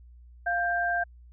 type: tone pair together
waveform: sine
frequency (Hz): 698.5 / 1582.6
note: F5 / G6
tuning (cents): 0 / +16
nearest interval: octave + major second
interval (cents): 1416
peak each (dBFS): -27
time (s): 0.46-1.04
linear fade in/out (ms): 10
effects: added 60 Hz sine -48 dBFS peak until 1.32 s